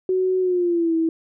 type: tone with pitch glide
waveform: sine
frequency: 372.1 to 325.8 Hz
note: F#4 to E4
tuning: +10 to -20 cents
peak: -17 dBFS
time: 0.09-1.09 s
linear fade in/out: 2 ms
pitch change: -230 cents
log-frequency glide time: 0.4-0.95 s
effects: none